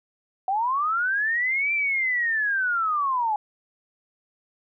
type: linear two-way sweep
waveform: sine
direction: up then down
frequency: 740 to 2365 to 822 Hz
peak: -21 dBFS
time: 0.48-3.36 s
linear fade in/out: 2 ms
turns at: 1.73 s
effects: none